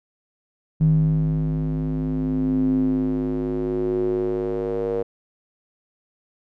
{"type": "tone with band-pass filter sweep", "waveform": "square", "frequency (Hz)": 52.1, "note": "G#1", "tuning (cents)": 6, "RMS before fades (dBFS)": -22, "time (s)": [0.8, 5.03], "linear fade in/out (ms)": 10, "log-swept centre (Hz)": [160, 470], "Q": 6.3, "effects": []}